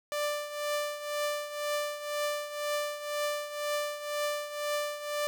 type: tone with tremolo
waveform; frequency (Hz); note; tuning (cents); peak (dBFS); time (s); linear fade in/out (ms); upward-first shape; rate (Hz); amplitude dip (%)
sawtooth; 590; D5; +8; -24; 0.12-5.27; 0; triangle; 2; 75
effects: none